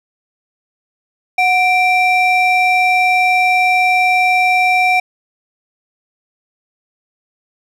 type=ring-modulated tone; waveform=triangle; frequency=1544 Hz; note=G6; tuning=27 cents flat; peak=-5 dBFS; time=1.38-5 s; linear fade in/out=5 ms; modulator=809 Hz; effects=none